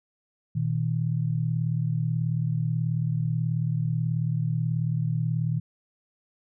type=tone pair together; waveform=sine; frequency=119.8 / 158.21 Hz; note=A#2 / D#3; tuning=+48 / +29 cents; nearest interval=perfect fourth; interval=481 cents; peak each=-26 dBFS; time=0.55-5.6 s; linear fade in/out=10 ms; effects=none